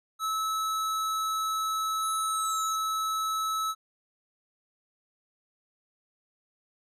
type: tone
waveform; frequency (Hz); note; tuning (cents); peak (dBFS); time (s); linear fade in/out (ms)
square; 1300; E6; -24; -28; 0.19-3.75; 50
type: linear sweep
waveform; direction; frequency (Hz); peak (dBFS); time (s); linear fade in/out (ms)
sine; down; 10548 to 6272; -36; 2.02-2.76; 10
effects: resampled to 32000 Hz